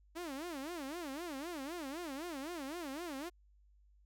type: tone with vibrato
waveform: sawtooth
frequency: 307.2 Hz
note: D#4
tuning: 22 cents flat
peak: -37 dBFS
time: 0.15-3.3 s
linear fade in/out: 20 ms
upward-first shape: sine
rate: 3.9 Hz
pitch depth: 260 cents each way
effects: added 50 Hz sine -63 dBFS peak until 4.05 s